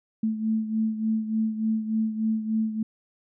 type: beating tone pair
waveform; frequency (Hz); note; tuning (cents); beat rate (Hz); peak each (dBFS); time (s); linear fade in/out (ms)
sine; 219.2 / 222.6; A3 / A3; -6 / +20; 3.4; -24 / -30; 0.23-2.83; 5
effects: none